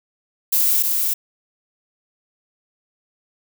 violet noise with echo, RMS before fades -17 dBFS, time 0.52-0.83 s, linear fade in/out 10 ms, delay 310 ms, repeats 1, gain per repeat -3 dB, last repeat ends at 1.14 s, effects none

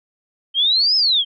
sine exponential two-way sweep, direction up then down, 3108 to 5274 to 3108 Hz, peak -13 dBFS, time 0.54-1.25 s, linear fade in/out 50 ms, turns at 0.96 s, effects none

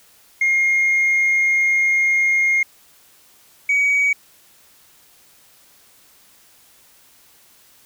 sine tone pair in turn, 2134 / 2261 Hz, C7 / C#7, +34 / +34 cents, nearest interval minor second, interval 100 cents, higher second, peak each -12 dBFS, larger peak neither, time 0.41-2.63 / 3.69-4.13 s, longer first, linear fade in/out 5 ms, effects tanh soft clip ceiling -12 dBFS + white hiss -52 dBFS RMS until 7.85 s

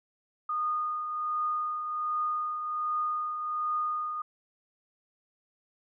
sine tone with tremolo, 1228 Hz, D#6, 23 cents flat, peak -26 dBFS, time 0.49-4.22 s, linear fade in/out 5 ms, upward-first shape triangle, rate 1.3 Hz, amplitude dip 50%, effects none

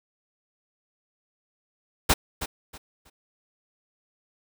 pink noise with echo, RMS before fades -19 dBFS, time 2.09-2.14 s, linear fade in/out 10 ms, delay 320 ms, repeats 3, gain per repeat -12 dB, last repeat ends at 3.1 s, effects none

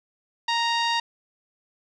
sawtooth tone with low-pass filter, 932.3 Hz, A#5, in tune, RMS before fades -24 dBFS, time 0.48-1 s, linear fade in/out 5 ms, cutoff 4300 Hz, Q 2.4, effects none

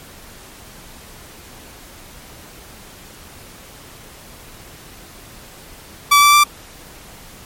sawtooth tone with pitch steps, 1154 / 1164.7 / 1175.5 Hz, D6 / D6 / D6, -31 / -15 / +1 cents, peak -4 dBFS, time 6.11-6.44 s, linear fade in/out 10 ms, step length 110 ms, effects pink hiss -40 dBFS RMS until 7.45 s + MP3 64 kbps

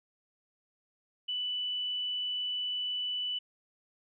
sine tone, 2978 Hz, F#7, 11 cents sharp, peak -31 dBFS, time 1.28-3.39 s, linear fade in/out 10 ms, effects none

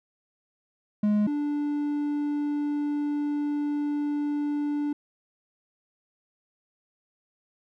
triangle tone pair in turn, 209 / 292.7 Hz, G#3 / D4, +11 / -6 cents, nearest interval tritone, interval 583 cents, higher second, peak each -18 / -23 dBFS, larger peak first, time 1.03-1.27 / 1.27-4.93 s, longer second, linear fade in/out 5 ms, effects none

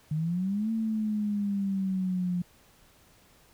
sine exponential two-way sweep, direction up then down, 150 to 225.5 to 176 Hz, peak -26 dBFS, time 0.11-2.42 s, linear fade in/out 5 ms, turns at 0.71 s, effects pink hiss -60 dBFS RMS until 3.53 s

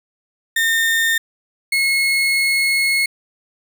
35% pulse tone pair in turn, 1821 / 2173 Hz, A#6 / C#7, -41 / -35 cents, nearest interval minor third, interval 306 cents, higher second, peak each -13 dBFS, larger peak neither, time 0.56-1.18 / 1.72-3.06 s, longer second, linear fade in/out 5 ms, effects none

